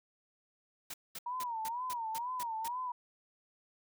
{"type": "noise bursts", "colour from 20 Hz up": "white", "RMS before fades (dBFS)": -43, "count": 8, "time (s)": [0.9, 2.682], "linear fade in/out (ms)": 5, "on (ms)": 39, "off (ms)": 210}
{"type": "tone with vibrato", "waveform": "sine", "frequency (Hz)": 946, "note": "A#5", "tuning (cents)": 25, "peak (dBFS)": -35, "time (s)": [1.26, 2.92], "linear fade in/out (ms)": 5, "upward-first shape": "sine", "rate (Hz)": 2.1, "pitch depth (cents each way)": 130}
{"effects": []}